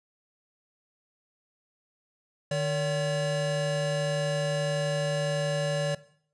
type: tone pair together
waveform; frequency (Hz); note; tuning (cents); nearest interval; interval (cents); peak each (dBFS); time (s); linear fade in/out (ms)
square; 151.94 / 571; D#3 / D5; -41 / -49; octave + major seventh; 2292; -30 / -29; 2.51-5.95; 5
effects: noise-tail reverb RT60 0.6 s tail -18 dB re dry + resampled to 22050 Hz